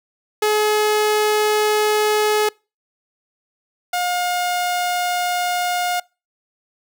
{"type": "tone pair in turn", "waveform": "sawtooth", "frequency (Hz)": [424.5, 713.9], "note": ["G#4", "F5"], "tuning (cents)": [38, 38], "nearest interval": "major sixth", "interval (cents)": 900, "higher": "second", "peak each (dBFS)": [-11, -15], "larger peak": "first", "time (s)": [[0.42, 2.49], [3.93, 6]], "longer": "neither", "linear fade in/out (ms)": 5, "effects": ["noise-tail reverb RT60 0.3 s tail -26 dB re dry"]}